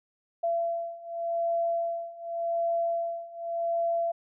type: beating tone pair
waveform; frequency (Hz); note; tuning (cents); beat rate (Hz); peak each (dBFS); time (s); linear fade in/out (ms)
sine; 676 / 676.87; E5 / E5; +43 / +46; 0.87; -31 / -29; 0.43-4.12; 10
effects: none